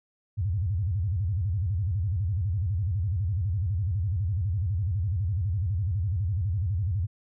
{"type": "tone with vibrato", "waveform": "sine", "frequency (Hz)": 93, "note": "F#2", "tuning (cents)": 9, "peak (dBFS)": -24, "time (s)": [0.37, 7.07], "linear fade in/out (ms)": 20, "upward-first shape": "square", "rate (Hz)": 12, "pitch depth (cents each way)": 220, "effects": []}